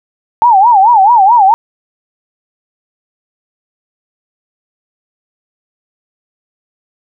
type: tone with vibrato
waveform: sine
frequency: 860 Hz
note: A5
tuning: 40 cents flat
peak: -3 dBFS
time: 0.42-1.54 s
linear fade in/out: 0 ms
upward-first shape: sine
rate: 4.6 Hz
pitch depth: 220 cents each way
effects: none